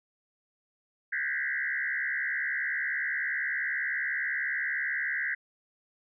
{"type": "tone with frequency modulation", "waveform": "sine", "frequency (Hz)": 1783, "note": "A6", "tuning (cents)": 22, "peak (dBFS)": -28, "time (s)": [1.12, 5.35], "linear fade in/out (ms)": 10, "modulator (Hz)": 70.1, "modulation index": 3.5, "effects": []}